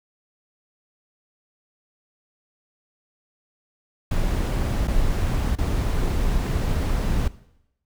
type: noise with dropouts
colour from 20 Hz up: brown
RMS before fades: -22 dBFS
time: 4.11-7.28 s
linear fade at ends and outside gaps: 5 ms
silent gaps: 4.874-4.879 / 5.555-5.584 s
effects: noise-tail reverb RT60 0.8 s tail -18 dB re dry